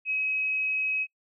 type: tone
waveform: sine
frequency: 2548 Hz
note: D#7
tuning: 41 cents sharp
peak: -25 dBFS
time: 0.05-1.07 s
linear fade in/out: 50 ms
effects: noise-tail reverb RT60 0.1 s tail -23 dB re dry